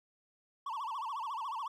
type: tone with vibrato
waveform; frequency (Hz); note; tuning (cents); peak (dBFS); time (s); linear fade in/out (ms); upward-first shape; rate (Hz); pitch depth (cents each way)
triangle; 1005; B5; +30; -34; 0.66-1.68; 5; sine; 14; 240
effects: none